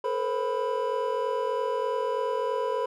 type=tone cluster; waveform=triangle; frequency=436 / 479.2 / 528 / 992 Hz; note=A4 / A#4 / C5 / B5; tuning=-16 / +48 / +16 / +7 cents; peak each=-29 / -30 / -29 / -29 dBFS; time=0.04-2.86 s; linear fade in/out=5 ms; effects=none